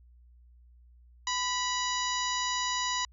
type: harmonic tone with a mistuned harmonic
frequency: 980 Hz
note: B5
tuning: 14 cents flat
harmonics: 1 / 2 / 3 / 4 / 5 / 6 / 7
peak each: -32 / -36 / -38 / -36 / -39 / -39 / -38 dBFS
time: 1.27-3.05 s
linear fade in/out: 2 ms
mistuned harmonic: 1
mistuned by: +40 cents
effects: added 60 Hz sine -54 dBFS peak until 3.12 s